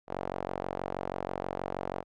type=tone with band-pass filter; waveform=sawtooth; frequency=46.25 Hz; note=F#1; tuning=in tune; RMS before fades=-36 dBFS; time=0.07-2.04 s; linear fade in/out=50 ms; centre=670 Hz; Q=1.6; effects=none